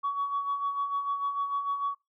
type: tone with tremolo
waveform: sine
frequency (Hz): 1126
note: C#6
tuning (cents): +27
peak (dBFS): -24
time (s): 0.03-1.95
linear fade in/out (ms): 20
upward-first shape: sine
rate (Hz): 6.7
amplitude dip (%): 60
effects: noise-tail reverb RT60 0.2 s tail -19 dB re dry + tanh soft clip ceiling -22 dBFS